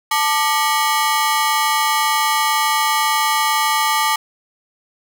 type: ring-modulated tone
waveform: sawtooth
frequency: 1035 Hz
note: C6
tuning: 19 cents flat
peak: -8 dBFS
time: 0.11-4.16 s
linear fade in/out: 5 ms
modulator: 156 Hz
effects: none